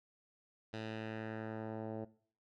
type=tone with low-pass filter sweep; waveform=10% pulse; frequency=110.3 Hz; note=A2; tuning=5 cents sharp; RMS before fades=-43 dBFS; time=0.73-2.05 s; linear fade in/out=10 ms; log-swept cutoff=4000 to 640 Hz; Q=1.4; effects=noise-tail reverb RT60 0.5 s tail -19 dB re dry